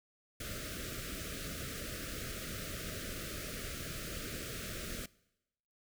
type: band-stop noise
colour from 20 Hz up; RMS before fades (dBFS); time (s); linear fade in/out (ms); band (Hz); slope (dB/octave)
pink; -42; 0.4-5.06; 5; 660 to 1200; 96
effects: noise-tail reverb RT60 0.9 s tail -22 dB re dry